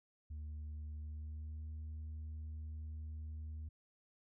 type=tone with pitch glide; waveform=sine; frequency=75.9 to 77.67 Hz; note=D#2 to D#2; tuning=-42 to -2 cents; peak=-40 dBFS; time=0.3-3.69 s; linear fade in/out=10 ms; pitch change=+40 cents; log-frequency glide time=0.96-1.67 s; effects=tanh soft clip ceiling -42 dBFS